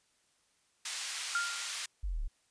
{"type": "band-pass noise", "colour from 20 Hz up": "white", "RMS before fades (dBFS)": -39, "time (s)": [0.85, 1.86], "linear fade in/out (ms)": 5, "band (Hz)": [1400, 7400], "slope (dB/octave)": 12}
{"type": "tone with exponential decay", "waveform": "sine", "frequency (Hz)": 1396.9, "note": "F6", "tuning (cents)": 0, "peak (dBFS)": -27, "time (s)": [1.35, 1.86], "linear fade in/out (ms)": 1, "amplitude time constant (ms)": 110}
{"type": "exponential sweep", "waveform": "sine", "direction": "down", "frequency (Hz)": [52.6, 31.01], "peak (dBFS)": -32, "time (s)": [2.03, 2.28], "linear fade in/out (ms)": 10}
{"effects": ["white hiss -72 dBFS RMS until 2.5 s", "resampled to 22050 Hz"]}